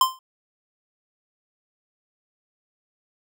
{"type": "tone with exponential decay", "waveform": "square", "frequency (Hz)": 1041, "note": "C6", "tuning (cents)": -9, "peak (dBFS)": -12, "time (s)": [0.01, 0.19], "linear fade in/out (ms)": 2, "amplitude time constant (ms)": 38, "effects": []}